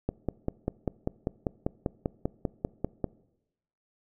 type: click train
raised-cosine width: 2 ms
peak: -14 dBFS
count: 16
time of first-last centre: 0.09-3.043 s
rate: 5.08 Hz
effects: noise-tail reverb RT60 0.9 s tail -22 dB re dry